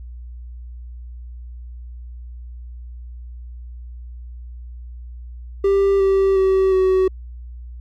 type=tone with pitch steps; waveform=triangle; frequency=394.2 / 388.1 / 382.1 / 376.2 Hz; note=G4 / G4 / G4 / F#4; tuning=+10 / -17 / -44 / +29 cents; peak=-11 dBFS; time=5.64-7.08 s; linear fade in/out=5 ms; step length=360 ms; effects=added 60 Hz sine -32 dBFS peak until 7.8 s